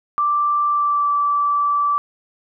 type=tone with pitch glide; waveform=sine; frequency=1174.7 to 1160.5 Hz; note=D6 to D6; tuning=0 to -21 cents; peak=-15 dBFS; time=0.18-1.98 s; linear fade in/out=0 ms; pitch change=-21 cents; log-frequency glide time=0.68-1.11 s; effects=none